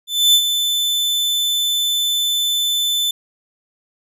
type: tone with ADSR envelope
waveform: 40% pulse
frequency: 3520 Hz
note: A7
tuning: in tune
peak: -7 dBFS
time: 0.07-3.11 s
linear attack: 270 ms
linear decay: 69 ms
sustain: -8 dB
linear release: 4 ms
effects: none